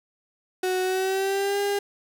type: tone with pitch glide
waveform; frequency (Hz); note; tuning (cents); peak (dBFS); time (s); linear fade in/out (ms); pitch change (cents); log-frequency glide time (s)
35% pulse; 370 to 403.5; F#4 to G#4; 0 to -50; -21; 0.63-1.79; 5; +150; 0.82-1.59
effects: none